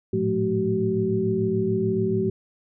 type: tone cluster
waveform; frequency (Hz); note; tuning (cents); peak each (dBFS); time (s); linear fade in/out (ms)
sine; 107.7 / 114.6 / 178.8 / 216.9 / 379.8; A2 / A#2 / F3 / A3 / F#4; -37 / -29 / +41 / -25 / +45; -31 / -31 / -28 / -27 / -23; 0.13-2.3; 5
effects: none